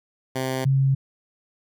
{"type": "tone pair in turn", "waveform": ["10% pulse", "sine"], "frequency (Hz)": [130.81, 135.27], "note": ["C3", "C#3"], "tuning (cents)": [0, -42], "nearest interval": "minor second", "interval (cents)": 58, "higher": "second", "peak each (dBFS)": -16, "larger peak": "neither", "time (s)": [[0.35, 0.65], [0.65, 0.95]], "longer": "neither", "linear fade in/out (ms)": 10, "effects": []}